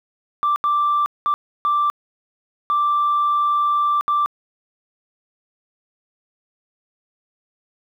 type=tone bursts at uneven times; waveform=sine; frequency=1174.7 Hz; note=D6; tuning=in tune; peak=-14 dBFS; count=6; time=0.43-0.56 / 0.64-1.06 / 1.26-1.34 / 1.65-1.9 / 2.7-4.01 / 4.08-4.26 s; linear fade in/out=0 ms; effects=tanh soft clip ceiling -12 dBFS + 9-bit